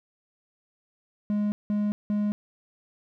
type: tone bursts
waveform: triangle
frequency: 207.7 Hz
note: G#3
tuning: in tune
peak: -21 dBFS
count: 3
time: 1.3-2.32 s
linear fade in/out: 0 ms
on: 220 ms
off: 180 ms
effects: none